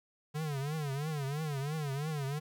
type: tone with vibrato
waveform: square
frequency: 146.3 Hz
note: D3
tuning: 6 cents flat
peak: -34 dBFS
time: 0.34-2.4 s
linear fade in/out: 20 ms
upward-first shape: triangle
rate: 3 Hz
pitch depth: 170 cents each way
effects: 11-bit